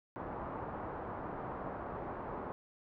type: low-pass noise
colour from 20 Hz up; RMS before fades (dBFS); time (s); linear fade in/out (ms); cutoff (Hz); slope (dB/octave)
white; -42; 0.16-2.52; 0; 1100; 24
effects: none